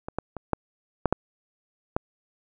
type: clicks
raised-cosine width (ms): 1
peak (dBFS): -19 / -13 / -20 / -8 / -6 / -6 / -9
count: 7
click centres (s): 0.085 / 0.186 / 0.367 / 0.533 / 1.057 / 1.126 / 1.965
effects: none